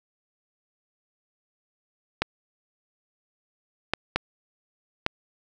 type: clicks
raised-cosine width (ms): 0.3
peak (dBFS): -6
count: 4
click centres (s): 2.22 / 3.936 / 4.16 / 5.064
effects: none